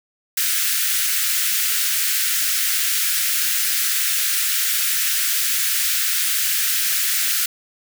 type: high-pass noise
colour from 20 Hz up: white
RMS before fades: -20 dBFS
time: 0.37-7.46 s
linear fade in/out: 5 ms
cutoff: 1400 Hz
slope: 48 dB/octave
effects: none